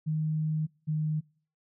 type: tone pair in turn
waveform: sine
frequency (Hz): 155.56 / 154.31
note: D#3 / D#3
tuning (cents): 0 / -14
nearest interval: unison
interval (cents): 14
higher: first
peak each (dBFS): -26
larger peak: neither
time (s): 0.06-0.67 / 0.87-1.21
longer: first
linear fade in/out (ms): 20
effects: noise-tail reverb RT60 0.5 s tail -26 dB re dry